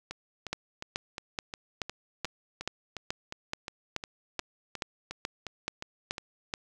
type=two click trains; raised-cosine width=0.2 ms; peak=-20 / -14 dBFS; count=18 / 15; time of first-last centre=0.11-6.181 / 0.53-6.539 s; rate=2.8 / 2.33 Hz; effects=none